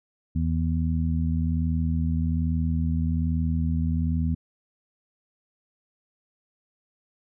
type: harmonic tone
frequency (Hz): 81.2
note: E2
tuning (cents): -26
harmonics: 1 / 2 / 3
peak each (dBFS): -24 / -27 / -29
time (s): 0.35-4.35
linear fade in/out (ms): 10
effects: none